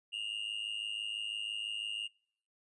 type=tone with amplitude modulation; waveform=triangle; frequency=2826 Hz; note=F7; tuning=20 cents sharp; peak=-31 dBFS; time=0.12-2.08 s; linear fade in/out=20 ms; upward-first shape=sine; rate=106 Hz; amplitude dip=85%; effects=noise-tail reverb RT60 0.6 s tail -25 dB re dry + resampled to 24000 Hz